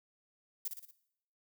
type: noise with echo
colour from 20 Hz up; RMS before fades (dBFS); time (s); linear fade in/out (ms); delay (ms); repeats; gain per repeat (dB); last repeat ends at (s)
violet; -36; 0.65-0.68; 5; 58; 4; -5; 0.912
effects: noise-tail reverb RT60 0.7 s tail -17 dB re dry